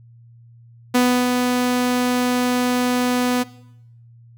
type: tone with ADSR envelope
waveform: sawtooth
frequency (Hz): 248.1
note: B3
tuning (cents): +8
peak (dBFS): -9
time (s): 0.94-3.44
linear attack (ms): 12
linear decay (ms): 310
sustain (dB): -4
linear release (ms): 21
effects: noise-tail reverb RT60 0.8 s tail -19 dB re dry + added 117 Hz sine -44 dBFS peak until 4.37 s